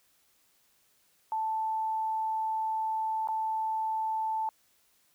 sine tone with dropouts, 880 Hz, A5, in tune, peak -28 dBFS, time 1.32-4.49 s, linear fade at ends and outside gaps 1 ms, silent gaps 3.274-3.286 s, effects white hiss -68 dBFS RMS until 5.14 s

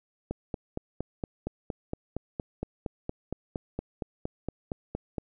click train, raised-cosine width 2 ms, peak -18 dBFS, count 22, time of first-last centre 0.31-5.182 s, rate 4.31 Hz, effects none

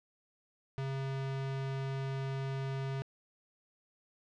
square tone, 135.1 Hz, C#3, 44 cents flat, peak -35 dBFS, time 0.78-3.02 s, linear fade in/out 0 ms, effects low-pass 4000 Hz 12 dB/octave

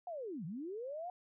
sine linear two-way sweep, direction down then up, 735 to 146.83 to 735 Hz, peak -40 dBFS, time 0.07-1.1 s, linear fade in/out 2 ms, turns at 0.45 s, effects none

